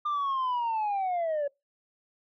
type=linear sweep; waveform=sine; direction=down; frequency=1205 to 559 Hz; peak=-24 dBFS; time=0.05-1.48 s; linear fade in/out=10 ms; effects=noise-tail reverb RT60 0.2 s tail -23 dB re dry + tanh soft clip ceiling -25 dBFS